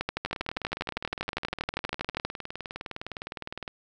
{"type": "two click trains", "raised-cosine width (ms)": 0.3, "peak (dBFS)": [-12, -19], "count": [29, 68], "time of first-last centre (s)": [[0.01, 2.25], [0.26, 3.678]], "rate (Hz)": [12.5, 19.6], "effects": []}